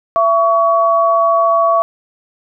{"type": "tone pair together", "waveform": "sine", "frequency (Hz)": [670, 1126.8], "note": ["E5", "C#6"], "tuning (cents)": [28, 28], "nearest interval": "major sixth", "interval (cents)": 900, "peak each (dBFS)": -12, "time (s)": [0.16, 1.82], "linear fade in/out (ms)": 0, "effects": []}